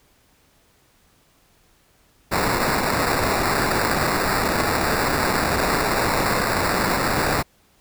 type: noise with sample-and-hold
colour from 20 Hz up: white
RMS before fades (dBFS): -21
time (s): 2.31-7.43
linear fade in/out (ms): 20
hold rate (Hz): 3150
effects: pink hiss -59 dBFS RMS until 7.8 s